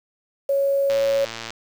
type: tone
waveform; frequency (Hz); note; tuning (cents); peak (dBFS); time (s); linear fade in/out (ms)
sine; 554.4; C#5; 0; -17; 0.49-1.25; 5
type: click train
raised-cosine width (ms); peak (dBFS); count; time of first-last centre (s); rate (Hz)
0.2; -14; 70; 0.9-1.505; 114
effects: 7-bit